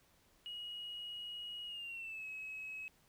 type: tone with pitch glide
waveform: triangle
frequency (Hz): 2896 to 2565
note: F#7 to E7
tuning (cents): -38 to -48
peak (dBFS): -40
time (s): 0.46-2.88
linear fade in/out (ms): 0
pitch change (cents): -210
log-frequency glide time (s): 1.66-2.26
effects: tanh soft clip ceiling -40 dBFS + pink hiss -70 dBFS RMS until 3.08 s